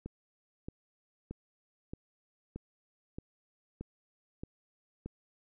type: click train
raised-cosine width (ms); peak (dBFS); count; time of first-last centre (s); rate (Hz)
3; -27; 9; 0.06-5.06; 1.6
effects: none